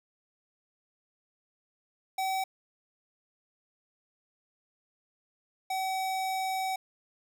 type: tone pair in turn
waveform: square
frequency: 763 / 759.5 Hz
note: G5 / F#5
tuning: -47 / +45 cents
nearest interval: unison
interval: 8 cents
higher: first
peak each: -29 / -30 dBFS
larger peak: first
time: 2.18-2.44 / 5.7-6.76 s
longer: second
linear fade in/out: 5 ms
effects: none